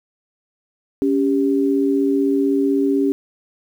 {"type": "tone pair together", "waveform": "sine", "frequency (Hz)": [279.1, 395], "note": ["C#4", "G4"], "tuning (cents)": [12, 13], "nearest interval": "tritone", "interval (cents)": 601, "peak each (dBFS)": [-16, -19], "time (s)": [1.02, 3.12], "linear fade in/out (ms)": 0, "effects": ["8-bit"]}